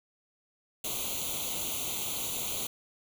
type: noise with comb filter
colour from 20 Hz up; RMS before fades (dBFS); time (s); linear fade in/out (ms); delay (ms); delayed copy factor
white; -34; 0.84-2.67; 5; 0.29; +1
effects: none